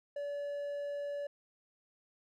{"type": "tone", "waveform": "triangle", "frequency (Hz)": 574, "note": "D5", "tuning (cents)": -40, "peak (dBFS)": -34, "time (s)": [0.16, 1.27], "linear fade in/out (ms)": 5, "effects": []}